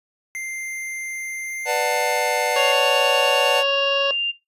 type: tone with pitch glide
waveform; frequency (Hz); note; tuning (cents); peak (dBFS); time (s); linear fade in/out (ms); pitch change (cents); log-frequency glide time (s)
square; 2093 to 2106; C7 to C7; 0 to +11; -28; 0.35-2.72; 0; +11; 1.43-1.8
type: chord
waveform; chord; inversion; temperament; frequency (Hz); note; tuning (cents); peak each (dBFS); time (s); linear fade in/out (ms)
square; B minor seventh; none; just; 493.9 / 592.7 / 740.8 / 889; B4 / D5 / F#5 / A5; 0 / +16 / +2 / +18; -26; 1.65-3.64; 50
type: harmonic tone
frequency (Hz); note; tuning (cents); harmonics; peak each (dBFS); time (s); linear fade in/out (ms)
554.4; C#5; 0; 1 / 2 / 3 / 5 / 6 / 7 / 8 / 9 / 10; -21 / -27 / -31 / -35 / -37 / -38 / -39 / -40 / -41; 2.56-4.11; 2
type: tone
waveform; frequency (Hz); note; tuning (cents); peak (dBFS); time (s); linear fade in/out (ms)
sine; 2794; F7; 0; -20; 2.56-4.32; 20
effects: noise-tail reverb RT60 0.2 s tail -18 dB re dry + resampled to 32000 Hz